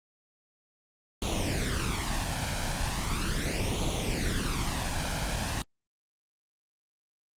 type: noise with flanger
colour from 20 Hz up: pink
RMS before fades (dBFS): -29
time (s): 1.22-5.62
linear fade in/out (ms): 2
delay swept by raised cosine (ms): 0.29 to 1.29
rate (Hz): 0.38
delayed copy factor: +0.75
effects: low-pass 9000 Hz 12 dB/octave + Opus 24 kbps